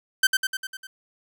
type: tone with echo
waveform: sawtooth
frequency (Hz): 1547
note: G6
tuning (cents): -23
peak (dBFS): -11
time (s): 0.23-0.27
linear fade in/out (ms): 5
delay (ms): 100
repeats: 6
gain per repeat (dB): -4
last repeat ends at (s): 0.87
effects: none